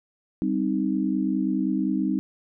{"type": "chord", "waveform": "sine", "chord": "C minor", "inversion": "second", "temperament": "equal", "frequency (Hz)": [196, 261.6, 311.1], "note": ["G3", "C4", "Eb4"], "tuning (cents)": [0, 0, 0], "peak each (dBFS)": -26, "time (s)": [0.42, 2.19], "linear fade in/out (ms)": 0, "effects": []}